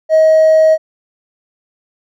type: tone with hard clipping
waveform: triangle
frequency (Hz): 633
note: D#5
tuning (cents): +30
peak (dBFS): -5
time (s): 0.09-0.78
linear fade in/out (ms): 50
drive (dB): 2
effects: none